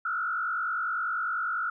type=tone with frequency modulation; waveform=sine; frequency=1383 Hz; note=F6; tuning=17 cents flat; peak=-27 dBFS; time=0.05-1.7 s; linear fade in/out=5 ms; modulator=50.1 Hz; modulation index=1.6; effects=none